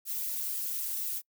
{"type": "noise with flanger", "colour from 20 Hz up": "violet", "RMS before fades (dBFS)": -34, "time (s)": [0.05, 1.22], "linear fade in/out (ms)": 50, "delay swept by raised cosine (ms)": [1.5, 4.1], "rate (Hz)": 3.9, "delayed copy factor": 0.85, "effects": ["noise-tail reverb RT60 0.1 s tail -25 dB re dry"]}